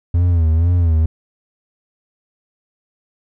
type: tone with vibrato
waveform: triangle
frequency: 83.8 Hz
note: E2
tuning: 29 cents sharp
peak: -9 dBFS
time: 0.14-1.06 s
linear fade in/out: 5 ms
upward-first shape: sine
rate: 2.1 Hz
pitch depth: 99 cents each way
effects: none